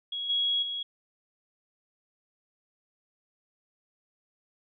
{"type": "tone with level steps", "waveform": "sine", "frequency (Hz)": 3322, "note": "G#7", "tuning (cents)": 0, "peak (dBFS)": [-31, -24, -31], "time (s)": [0.12, 0.83], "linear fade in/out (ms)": 5, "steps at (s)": [0.29, 0.62], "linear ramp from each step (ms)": 10, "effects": []}